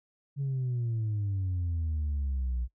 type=exponential sweep; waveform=sine; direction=down; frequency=141.9 to 58.7 Hz; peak=-26 dBFS; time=0.36-2.68 s; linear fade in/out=50 ms; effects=noise-tail reverb RT60 0.1 s tail -21 dB re dry + tanh soft clip ceiling -26 dBFS